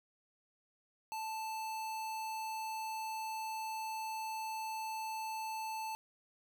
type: tone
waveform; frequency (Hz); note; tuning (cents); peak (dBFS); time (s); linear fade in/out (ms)
square; 880; A5; 0; -39; 1.12-5.95; 0
effects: 12-bit